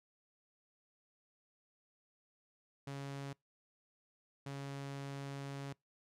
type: tone bursts at uneven times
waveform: sawtooth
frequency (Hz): 139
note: C#3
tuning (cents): +5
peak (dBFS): -38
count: 2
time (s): 2.87-3.33 / 4.46-5.73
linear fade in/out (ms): 5
effects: noise-tail reverb RT60 0.2 s tail -26 dB re dry + low-pass 9000 Hz 12 dB/octave